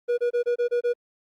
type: tone bursts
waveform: triangle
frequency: 481.8 Hz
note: B4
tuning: 43 cents flat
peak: -18 dBFS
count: 7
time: 0.08-0.936 s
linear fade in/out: 20 ms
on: 100 ms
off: 26 ms
effects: Opus 24 kbps